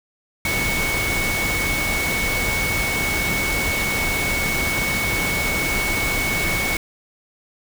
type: tone in noise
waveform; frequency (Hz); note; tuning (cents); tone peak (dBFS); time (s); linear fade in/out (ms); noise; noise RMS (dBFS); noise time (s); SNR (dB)
sine; 2217; C#7; 0; -22; 0.45-6.77; 2; pink; -24; 0.45-6.77; -1
effects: none